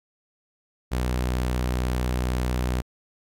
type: tone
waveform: sawtooth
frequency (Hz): 62.1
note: B1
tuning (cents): +10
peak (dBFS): -19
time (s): 0.91-2.82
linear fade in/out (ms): 20
effects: AAC 64 kbps